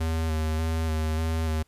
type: tone with vibrato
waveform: square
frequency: 79.7 Hz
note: D#2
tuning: 42 cents sharp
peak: -25 dBFS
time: 0-1.63 s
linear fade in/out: 10 ms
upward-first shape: square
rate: 1.7 Hz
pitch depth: 23 cents each way
effects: pink hiss -67 dBFS RMS until 1.67 s + resampled to 32000 Hz